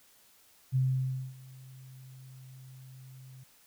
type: tone with ADSR envelope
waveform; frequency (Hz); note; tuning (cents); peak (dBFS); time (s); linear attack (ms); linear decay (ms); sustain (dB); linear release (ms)
sine; 130.4; C3; -5; -23; 0.72-3.44; 37; 580; -24; 10
effects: white hiss -62 dBFS RMS until 3.66 s